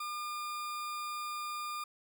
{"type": "tone", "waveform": "40% pulse", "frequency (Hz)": 1207, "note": "D6", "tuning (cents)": 47, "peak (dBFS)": -36, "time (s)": [0, 1.84], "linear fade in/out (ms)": 5, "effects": []}